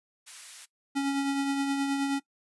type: high-pass noise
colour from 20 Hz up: white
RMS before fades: -45 dBFS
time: 0.26-0.66 s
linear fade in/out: 20 ms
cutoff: 1300 Hz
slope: 12 dB/octave
type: tone with tremolo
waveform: square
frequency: 277.2 Hz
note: C#4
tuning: in tune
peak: -25 dBFS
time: 0.95-2.2 s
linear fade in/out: 20 ms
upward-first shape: triangle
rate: 9.5 Hz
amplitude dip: 40%
effects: noise-tail reverb RT60 0.1 s tail -19 dB re dry + resampled to 24000 Hz